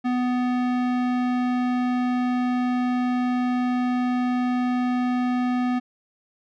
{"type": "tone with low-pass filter", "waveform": "square", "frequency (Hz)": 248.6, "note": "B3", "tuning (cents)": 12, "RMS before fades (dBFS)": -23, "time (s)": [0.04, 5.8], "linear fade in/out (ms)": 20, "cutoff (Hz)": 2400, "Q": 0.61, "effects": []}